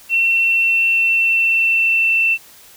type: tone with pitch glide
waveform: sine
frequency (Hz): 2709 to 2681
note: E7 to E7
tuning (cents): +47 to +29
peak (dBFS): -12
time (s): 0.09-2.38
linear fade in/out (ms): 50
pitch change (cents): -18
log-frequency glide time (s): 0.3-2.13
effects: white hiss -44 dBFS RMS until 2.76 s